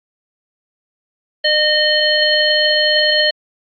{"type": "harmonic tone with a mistuned harmonic", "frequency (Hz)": 613, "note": "D#5", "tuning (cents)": -26, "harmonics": [1, 3, 5, 7], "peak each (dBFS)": [-17, -17, -17, -17], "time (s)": [1.44, 3.31], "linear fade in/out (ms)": 10, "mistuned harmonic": 1, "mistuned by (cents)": -20, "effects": ["AAC 48 kbps"]}